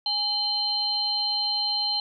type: tone cluster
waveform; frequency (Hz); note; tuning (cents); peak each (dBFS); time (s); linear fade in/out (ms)
sine; 825 / 3054 / 4154; G#5 / G7 / C8; -12 / -46 / -13; -33 / -32 / -24; 0.06-2; 2
effects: none